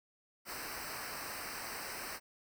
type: noise with comb filter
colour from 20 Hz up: pink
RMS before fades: -43 dBFS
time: 0.45-2.2 s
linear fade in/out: 50 ms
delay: 0.29 ms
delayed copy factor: -0.85
effects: none